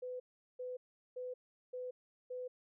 sine tone bursts, 502 Hz, B4, 28 cents sharp, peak -40 dBFS, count 5, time 0.02-2.48 s, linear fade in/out 10 ms, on 180 ms, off 390 ms, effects none

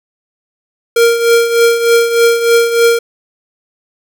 square tone with tremolo, 466.2 Hz, A#4, in tune, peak -5 dBFS, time 0.96-2.99 s, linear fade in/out 5 ms, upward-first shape triangle, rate 3.3 Hz, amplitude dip 70%, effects none

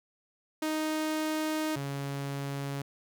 sawtooth tone pair in turn, 311.1 / 139.74 Hz, D#4 / C#3, 0 / +14 cents, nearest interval octave + major second, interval 1386 cents, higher first, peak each -25 / -29 dBFS, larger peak first, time 0.62-1.76 / 1.76-2.82 s, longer first, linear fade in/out 5 ms, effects none

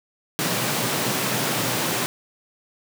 pink high-pass noise, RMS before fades -24 dBFS, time 0.39-2.06 s, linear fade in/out 0 ms, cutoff 110 Hz, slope 96 dB/octave, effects none

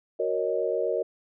sine chord, D# minor seventh, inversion first, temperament equal, 370 / 466.2 / 554.4 / 622.3 Hz, F#4 / A#4 / C#5 / D#5, 0 / 0 / 0 / 0 cents, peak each -31 / -28 / -30 / -30 dBFS, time 0.19-1.03 s, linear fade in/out 10 ms, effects none

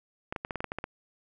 clicks, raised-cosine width 0.5 ms, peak -18 dBFS, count 10, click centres 0.325 / 0.362 / 0.449 / 0.508 / 0.557 / 0.605 / 0.643 / 0.719 / 0.786 / 0.841 s, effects none

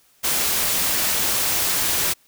white noise, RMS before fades -21 dBFS, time 0.23-2.14 s, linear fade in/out 20 ms, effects white hiss -58 dBFS RMS until 2.27 s

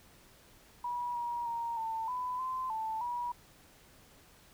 sine tone with pitch steps, 969 / 953 / 933 / 896 / 1000 / 1032 / 882 / 966 Hz, B5 / A#5 / A#5 / A5 / B5 / C6 / A5 / B5, -33 / +38 / +1 / +31 / +21 / -24 / +4 / -39 cents, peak -33 dBFS, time 0.84-3.32 s, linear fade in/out 5 ms, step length 310 ms, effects pink hiss -60 dBFS RMS until 4.53 s

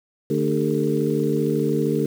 harmonic tone with a mistuned harmonic, 75.2 Hz, D2, 42 cents sharp, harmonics 2 / 3 / 4 / 5 / 6, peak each -25 / -25 / -25 / -25 / -25 dBFS, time 0.3-2.06 s, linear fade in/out 5 ms, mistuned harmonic 5, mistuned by +100 cents, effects 7-bit

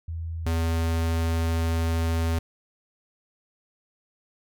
sine / square tone pair in turn, 82.41 / 82.41 Hz, E2 / E2, 0 / 0 cents, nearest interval unison, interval 0 cents, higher neither, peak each -29 / -23 dBFS, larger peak second, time 0.08-0.46 / 0.46-2.39 s, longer second, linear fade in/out 5 ms, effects none

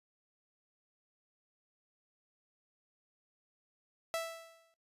sawtooth tone with exponential decay, 659.3 Hz, E5, in tune, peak -28 dBFS, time 4.14-4.74 s, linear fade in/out 0 ms, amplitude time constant 130 ms, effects noise-tail reverb RT60 0.2 s tail -25 dB re dry + resampled to 32000 Hz

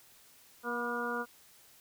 harmonic tone with a mistuned harmonic, 239.1 Hz, A#3, 44 cents sharp, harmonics 1 / 2 / 3 / 4 / 5 / 6, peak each -40 / -38 / -44 / -41 / -40 / -37 dBFS, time 0.63-1.26 s, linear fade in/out 50 ms, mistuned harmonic 4, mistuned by +35 cents, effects white hiss -60 dBFS RMS until 1.8 s

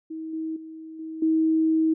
sine tone with level steps, 319.3 Hz, D#4, 45 cents sharp, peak -31 / -27 / -37 / -32 / -18 dBFS, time 0.1-1.94 s, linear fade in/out 10 ms, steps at 0.33 / 0.56 / 0.99 / 1.22 s, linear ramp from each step 5 ms, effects none

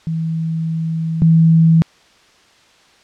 sine tone pair in turn, 162.2 / 163.08 Hz, E3 / E3, -28 / -18 cents, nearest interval unison, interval 10 cents, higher second, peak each -17 / -7 dBFS, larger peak second, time 0.07-1.22 / 1.22-1.82 s, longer first, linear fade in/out 0 ms, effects white hiss -50 dBFS RMS until 3.03 s + low-pass 5000 Hz 12 dB/octave

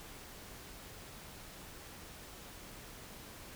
silence, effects pink hiss -51 dBFS RMS until 3.55 s

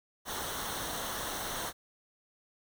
pink noise with comb filter, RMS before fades -37 dBFS, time 0.25-1.73 s, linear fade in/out 50 ms, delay 0.41 ms, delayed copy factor -0.65, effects none

